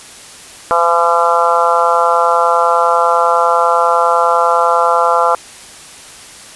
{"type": "harmonic tone", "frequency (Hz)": 170, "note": "F3", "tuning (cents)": -46, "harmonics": [3, 4, 5, 6, 7, 8], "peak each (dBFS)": [-16, -16, -16, -16, -16, -16], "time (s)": [0.71, 5.35], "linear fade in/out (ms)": 0, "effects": ["white hiss -35 dBFS RMS until 6.55 s", "resampled to 24000 Hz"]}